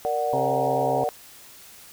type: chord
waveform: sine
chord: Bb augmented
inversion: none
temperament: equal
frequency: 466.2 / 587.3 / 740 Hz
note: Bb4 / D5 / F#5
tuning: 0 / 0 / 0 cents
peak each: -28 / -27 / -25 dBFS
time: 0.05-1.09 s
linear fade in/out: 0 ms
type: harmonic tone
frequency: 134.1 Hz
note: C3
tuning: 43 cents sharp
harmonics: 1 / 2 / 3 / 4 / 5 / 6 / 7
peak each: -32 / -32 / -32 / -32 / -32 / -32 / -32 dBFS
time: 0.33-1.04 s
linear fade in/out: 2 ms
effects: white hiss -47 dBFS RMS until 1.92 s